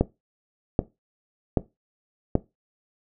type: click train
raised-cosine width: 2 ms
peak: -5 dBFS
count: 4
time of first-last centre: 0.01-2.354 s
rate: 1.28 Hz
effects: noise-tail reverb RT60 0.2 s tail -17 dB re dry